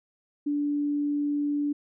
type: tone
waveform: sine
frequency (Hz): 290.8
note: D4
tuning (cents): -17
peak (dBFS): -24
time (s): 0.46-1.73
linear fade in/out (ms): 10
effects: none